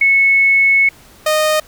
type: tone pair in turn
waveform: sine / sawtooth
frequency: 2200 / 617.4 Hz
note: C#7 / D#5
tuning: -14 / -14 cents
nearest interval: octave + minor seventh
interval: 2200 cents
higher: first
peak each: -8 dBFS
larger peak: neither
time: 0.01-0.89 / 1.26-1.6 s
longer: first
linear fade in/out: 5 ms
effects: pink hiss -44 dBFS RMS until 1.67 s